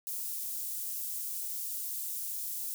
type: high-pass noise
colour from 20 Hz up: white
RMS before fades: -37 dBFS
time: 0.07-2.74 s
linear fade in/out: 0 ms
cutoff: 8900 Hz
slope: 12 dB/octave
effects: none